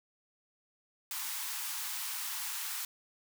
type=high-pass noise; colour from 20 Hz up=white; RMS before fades=-38 dBFS; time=1.11-2.85 s; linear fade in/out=2 ms; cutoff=800 Hz; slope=96 dB/octave; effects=none